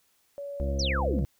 sine tone with pitch glide, 566 to 513.1 Hz, C#5 to C5, +36 to -34 cents, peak -34 dBFS, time 0.38-1.19 s, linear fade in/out 0 ms, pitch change -170 cents, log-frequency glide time 0.67-1.02 s
harmonic tone, 68.7 Hz, C#2, 15 cents flat, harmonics 1 / 2 / 3 / 4 / 5 / 7 / 8 / 9 / 10, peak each -27 / -38 / -38 / -42 / -41 / -44 / -47 / -51 / -53 dBFS, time 0.6-1.25 s, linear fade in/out 0 ms
sine exponential sweep, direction down, 6290 to 116.5 Hz, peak -28 dBFS, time 0.79-1.25 s, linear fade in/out 5 ms
effects white hiss -68 dBFS RMS until 1.39 s

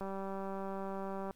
click train, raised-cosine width 1 ms, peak -28 dBFS, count 253, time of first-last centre 0.01-1.309 s, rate 194 Hz, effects pink hiss -69 dBFS RMS until 1.35 s

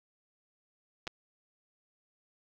clicks, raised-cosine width 0.2 ms, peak -19 dBFS, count 2, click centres 1.07 / 1.076 s, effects low-pass 5000 Hz 12 dB/octave + 9-bit

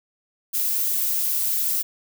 violet noise, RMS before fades -23 dBFS, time 0.53-1.83 s, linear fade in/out 20 ms, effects none

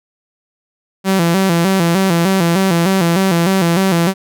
sawtooth tone with vibrato, 180 Hz, F#3, 47 cents flat, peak -7 dBFS, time 1.04-4.14 s, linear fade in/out 50 ms, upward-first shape square, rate 3.3 Hz, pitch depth 110 cents each way, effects none

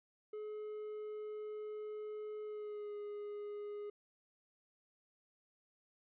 triangle tone with pitch glide, 425.1 to 414 Hz, G#4 to G#4, +40 to -5 cents, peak -40 dBFS, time 0.33-3.9 s, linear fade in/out 5 ms, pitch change -45 cents, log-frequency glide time 2.44-2.96 s, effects resampled to 8000 Hz

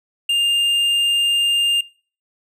sine tone with tanh clipping, 2806 Hz, F7, 8 cents sharp, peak -16 dBFS, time 0.29-1.81 s, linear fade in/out 5 ms, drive 7 dB, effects noise-tail reverb RT60 0.4 s tail -21 dB re dry

